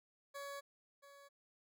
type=tone with echo; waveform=20% pulse; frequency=562 Hz; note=C#5; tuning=24 cents sharp; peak=-40 dBFS; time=0.34-0.61 s; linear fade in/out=20 ms; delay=680 ms; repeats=1; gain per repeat=-13 dB; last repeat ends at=1.29 s; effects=none